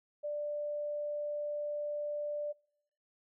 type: tone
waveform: sine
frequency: 590 Hz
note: D5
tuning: 8 cents sharp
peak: -34 dBFS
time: 0.23-2.53 s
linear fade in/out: 20 ms
effects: noise-tail reverb RT60 0.8 s tail -26 dB re dry